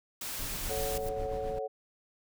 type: noise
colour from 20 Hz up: white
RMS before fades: -38 dBFS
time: 0.21-0.98 s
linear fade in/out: 5 ms
type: noise with tremolo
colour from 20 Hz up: brown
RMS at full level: -38 dBFS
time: 0.39-1.59 s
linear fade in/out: 5 ms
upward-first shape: sine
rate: 7.6 Hz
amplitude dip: 45%
type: chord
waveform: sine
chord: F# minor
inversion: first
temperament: equal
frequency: 440 / 554.4 / 740 Hz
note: A4 / C#5 / F#5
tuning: 0 / 0 / 0 cents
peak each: -36 / -36 / -39 dBFS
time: 0.69-1.68 s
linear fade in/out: 20 ms
type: noise with exponential growth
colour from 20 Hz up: blue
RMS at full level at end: -43 dBFS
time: 0.73-1.09 s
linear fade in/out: 2 ms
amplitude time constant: 77 ms
effects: none